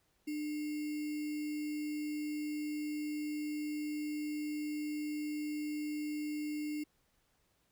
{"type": "tone with sample-and-hold", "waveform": "sine", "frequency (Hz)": 300, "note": "D4", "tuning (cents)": 37, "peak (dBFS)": -35, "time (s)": [0.27, 6.84], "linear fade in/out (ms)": 10, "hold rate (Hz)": 2450, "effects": ["pink hiss -75 dBFS RMS until 7.71 s"]}